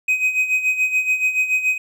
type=tone with tremolo; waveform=triangle; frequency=2516 Hz; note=D#7; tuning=19 cents sharp; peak=-12 dBFS; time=0.08-1.78 s; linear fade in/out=5 ms; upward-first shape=sine; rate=7 Hz; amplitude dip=70%; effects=none